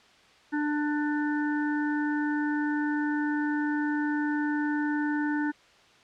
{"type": "harmonic tone", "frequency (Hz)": 296.7, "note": "D4", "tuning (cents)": 18, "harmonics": [1, 3, 5, 6], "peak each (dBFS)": [-26, -36, -35, -38], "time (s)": [0.52, 5.52], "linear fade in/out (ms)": 20, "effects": ["white hiss -57 dBFS RMS until 6.03 s", "low-pass 4000 Hz 12 dB/octave"]}